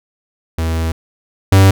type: tone pair in turn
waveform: 45% pulse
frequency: 81.3 / 96.68 Hz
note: E2 / G2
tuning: -23 / -23 cents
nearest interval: minor third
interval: 300 cents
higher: second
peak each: -15 / -5 dBFS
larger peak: second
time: 0.58-0.92 / 1.52-1.71 s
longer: first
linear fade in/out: 5 ms
effects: none